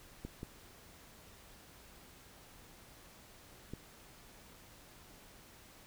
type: clicks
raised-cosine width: 3 ms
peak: -29 dBFS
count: 3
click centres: 0.25 / 0.431 / 3.736 s
effects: pink hiss -58 dBFS RMS until 5.86 s